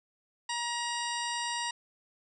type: harmonic tone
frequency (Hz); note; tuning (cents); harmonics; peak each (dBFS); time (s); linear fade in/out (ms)
949; A#5; +31; 1 / 2 / 3 / 4 / 5 / 6 / 8 / 9; -35 / -38 / -40 / -41 / -42 / -43 / -44 / -45; 0.49-1.71; 5
effects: none